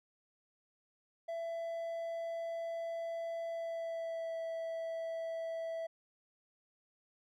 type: tone with pitch glide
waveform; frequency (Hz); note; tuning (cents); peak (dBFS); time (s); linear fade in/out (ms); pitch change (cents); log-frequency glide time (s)
triangle; 667 to 657.4; E5 to E5; +20 to -5; -35; 1.28-5.87; 10; -25; 3.49-4.37
effects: none